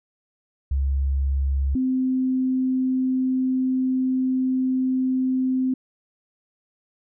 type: tone pair in turn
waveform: sine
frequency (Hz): 68.4 / 258.7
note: C#2 / C4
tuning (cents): -23 / -19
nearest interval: octave + major seventh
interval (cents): 2304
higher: second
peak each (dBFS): -19 / -19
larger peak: neither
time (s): 0.71-1.75 / 1.75-5.74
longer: second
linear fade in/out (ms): 5
effects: none